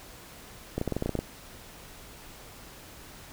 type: clicks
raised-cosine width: 2 ms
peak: -15 dBFS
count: 10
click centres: 0.78 / 0.814 / 0.877 / 0.923 / 0.966 / 1.024 / 1.06 / 1.093 / 1.153 / 1.19 s
effects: pink hiss -48 dBFS RMS until 3.32 s